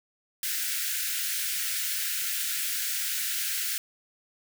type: high-pass noise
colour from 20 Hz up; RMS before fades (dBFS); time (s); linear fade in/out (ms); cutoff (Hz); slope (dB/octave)
white; -30; 0.43-3.78; 2; 1400; 96
effects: none